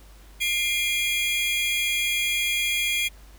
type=tone cluster; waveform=45% pulse; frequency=2106 / 2405 / 3311 Hz; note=C7 / D7 / G#7; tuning=+11 / +41 / -6 cents; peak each=-31 / -25 / -26 dBFS; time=0.4-3.09 s; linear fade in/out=20 ms; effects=added 50 Hz sine -46 dBFS peak until 3.38 s + pink hiss -54 dBFS RMS until 3.38 s